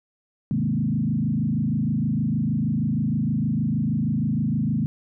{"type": "tone with frequency modulation", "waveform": "sine", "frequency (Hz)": 184.8, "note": "F#3", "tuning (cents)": -2, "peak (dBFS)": -20, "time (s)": [0.51, 4.86], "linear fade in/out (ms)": 0, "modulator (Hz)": 26.4, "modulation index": 2.4, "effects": []}